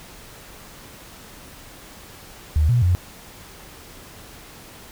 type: tone with pitch steps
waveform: sine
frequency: 76.6 / 121.3 / 89.3 Hz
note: D#2 / B2 / F2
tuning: -27 / -31 / +39 cents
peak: -14 dBFS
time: 2.56-2.95 s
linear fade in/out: 0 ms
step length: 130 ms
effects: pink hiss -43 dBFS RMS until 4.91 s